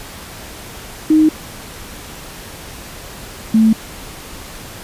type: tone pair in turn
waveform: sine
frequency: 311.1 / 221.1 Hz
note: D#4 / A3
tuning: 0 / +9 cents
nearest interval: tritone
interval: 591 cents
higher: first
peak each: -7 dBFS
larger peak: neither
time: 1.1-1.29 / 3.54-3.73 s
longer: neither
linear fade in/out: 5 ms
effects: pink hiss -33 dBFS RMS until 4.83 s + resampled to 32000 Hz